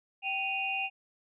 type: tone cluster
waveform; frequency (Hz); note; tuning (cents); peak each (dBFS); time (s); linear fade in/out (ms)
sine; 776 / 2488 / 2777; G5 / D#7 / F7; -18 / -1 / -10; -36 / -33 / -34; 0.22-0.9; 50
effects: none